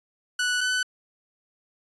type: tone pair in turn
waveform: sawtooth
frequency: 1480 / 1501.5 Hz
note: F#6 / F#6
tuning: 0 / +25 cents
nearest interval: unison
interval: 25 cents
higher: second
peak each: -19 dBFS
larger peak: neither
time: 0.39-0.61 / 0.61-0.83 s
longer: neither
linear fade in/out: 5 ms
effects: resampled to 22050 Hz